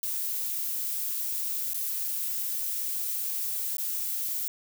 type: noise with dropouts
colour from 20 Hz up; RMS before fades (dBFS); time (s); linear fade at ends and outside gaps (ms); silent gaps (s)
violet; -31; 0.03-4.48; 1; 1.734-1.744 / 3.769-3.782
effects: none

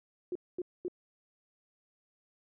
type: tone bursts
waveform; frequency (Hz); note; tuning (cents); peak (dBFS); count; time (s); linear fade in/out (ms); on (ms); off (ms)
sine; 358.9; F4; +47; -32; 3; 0.32-0.882; 2; 34; 230
effects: none

